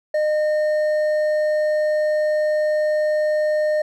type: tone with hard clipping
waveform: triangle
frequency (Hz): 610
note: D#5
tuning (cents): -34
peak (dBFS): -18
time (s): 0.14-3.82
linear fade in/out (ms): 5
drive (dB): 8
effects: none